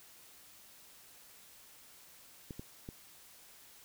clicks, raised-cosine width 3 ms, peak -30 dBFS, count 3, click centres 2.508 / 2.595 / 2.889 s, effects white hiss -58 dBFS RMS until 3.84 s

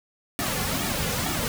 pink noise with flanger, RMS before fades -27 dBFS, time 0.39-1.48 s, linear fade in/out 0 ms, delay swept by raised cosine 1.9 to 3.2 ms, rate 2.2 Hz, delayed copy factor -0.8, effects none

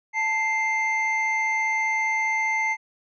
triangle tone pair together, 880.8 / 2095 Hz, A5 / C7, +2 / +2 cents, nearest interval octave + minor third, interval 1500 cents, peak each -25 / -21 dBFS, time 0.13-2.77 s, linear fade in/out 50 ms, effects resampled to 16000 Hz

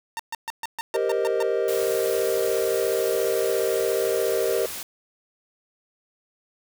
sawtooth tone bursts, 912 Hz, A#5, 38 cents flat, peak -24 dBFS, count 9, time 0.17-1.426 s, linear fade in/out 0 ms, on 24 ms, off 130 ms
triangle chord, C minor seventh, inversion second, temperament equal, 392 / 466.2 / 523.3 / 622.3 Hz, G4 / Bb4 / C5 / Eb5, 0 / 0 / 0 / 0 cents, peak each -24 / -23 / -27 / -26 dBFS, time 0.94-4.66 s, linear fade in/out 5 ms
white noise, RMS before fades -34 dBFS, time 1.68-4.83 s, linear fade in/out 2 ms
effects none

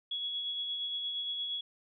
sine tone with tremolo, 3355 Hz, G#7, 17 cents sharp, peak -32 dBFS, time 0.11-1.61 s, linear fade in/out 5 ms, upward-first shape sine, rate 8.6 Hz, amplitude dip 30%, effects none

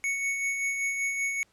square tone with tremolo, 2219 Hz, C#7, 1 cent sharp, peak -26 dBFS, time 0.04-1.43 s, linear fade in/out 0 ms, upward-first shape sine, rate 5.2 Hz, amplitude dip 40%, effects pink hiss -66 dBFS RMS until 1.52 s + low-pass 10000 Hz 12 dB/octave

